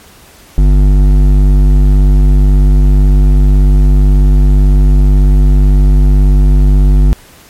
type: tone with hard clipping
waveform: sine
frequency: 49.06 Hz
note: G1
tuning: 2 cents sharp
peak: -5 dBFS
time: 0.58-7.13 s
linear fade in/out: 0 ms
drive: 11 dB
effects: pink hiss -39 dBFS RMS until 7.49 s + MP3 64 kbps